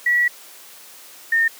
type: tone pair in turn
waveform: sine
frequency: 1935 / 1826.4 Hz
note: B6 / A#6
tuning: -36 / -36 cents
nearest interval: minor second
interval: 100 cents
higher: first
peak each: -14 dBFS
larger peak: neither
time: 0.06-0.28 / 1.32-1.48 s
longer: first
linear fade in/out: 5 ms
effects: white hiss -43 dBFS RMS until 1.59 s + high-pass 300 Hz 12 dB/octave

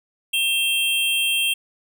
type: tone pair together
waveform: square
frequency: 2700 / 3208 Hz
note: E7 / G7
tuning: +41 / +39 cents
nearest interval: minor third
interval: 298 cents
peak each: -22 dBFS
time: 0.33-1.54 s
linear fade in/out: 10 ms
effects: none

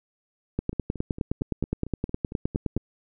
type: two click trains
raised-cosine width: 3 ms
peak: -23 / -12 dBFS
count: 10 / 22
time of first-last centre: 0.73-2.775 / 0.59-2.766 s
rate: 4.4 / 9.65 Hz
effects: none

